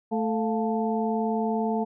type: harmonic tone with a mistuned harmonic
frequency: 220 Hz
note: A3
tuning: in tune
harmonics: 1 / 2 / 3 / 4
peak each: -26 / -29 / -31 / -32 dBFS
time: 0.11-1.85 s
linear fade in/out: 20 ms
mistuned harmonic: 3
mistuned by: +96 cents
effects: none